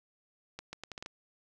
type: accelerating click train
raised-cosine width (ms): 0.2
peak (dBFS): -24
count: 7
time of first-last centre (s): 0.59-1.061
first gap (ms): 140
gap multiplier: 0.76
effects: none